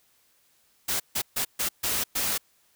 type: noise bursts at uneven times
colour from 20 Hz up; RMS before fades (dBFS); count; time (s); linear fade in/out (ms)
white; -27; 6; 0.88-1 / 1.15-1.22 / 1.36-1.45 / 1.59-1.69 / 1.83-2.04 / 2.15-2.38; 10
effects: white hiss -65 dBFS RMS until 2.75 s